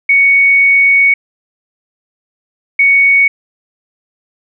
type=tone pair in turn; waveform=sine; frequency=2228 / 2228 Hz; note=C#7 / C#7; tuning=+8 / +8 cents; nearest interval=unison; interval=0 cents; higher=neither; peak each=-5 dBFS; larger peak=neither; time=0.09-1.14 / 2.79-3.28 s; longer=first; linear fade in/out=5 ms; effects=none